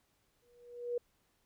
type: tone with exponential growth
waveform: sine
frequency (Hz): 482.1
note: B4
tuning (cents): -42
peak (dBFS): -30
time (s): 0.42-0.98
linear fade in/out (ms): 5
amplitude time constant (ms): 120
effects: pink hiss -75 dBFS RMS until 1.45 s